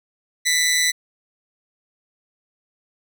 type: tone with amplitude modulation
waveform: 15% pulse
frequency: 1987 Hz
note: B6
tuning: 10 cents sharp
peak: -8 dBFS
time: 0.45-0.92 s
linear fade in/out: 20 ms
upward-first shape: sine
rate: 161 Hz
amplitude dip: 55%
effects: none